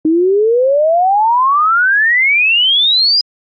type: exponential sweep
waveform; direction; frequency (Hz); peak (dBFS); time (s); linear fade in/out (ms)
sine; up; 308.2 to 4978; -8; 0.05-3.21; 2
effects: Opus 32 kbps